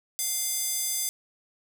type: tone with high-pass filter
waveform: square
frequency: 698.5 Hz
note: F5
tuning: in tune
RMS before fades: -29 dBFS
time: 0.19-1.09 s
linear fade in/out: 0 ms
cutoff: 7300 Hz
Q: 1.2
effects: 8-bit